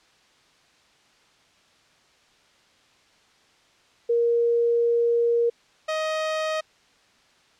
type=tone pair in turn; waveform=sine / sawtooth; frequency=470 / 627.4 Hz; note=A#4 / D#5; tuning=+14 / +14 cents; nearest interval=perfect fourth; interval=500 cents; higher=second; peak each=-18 / -20 dBFS; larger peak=first; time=4.09-5.5 / 5.88-6.61 s; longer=first; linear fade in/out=10 ms; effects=white hiss -59 dBFS RMS until 7.59 s + low-pass 5000 Hz 12 dB/octave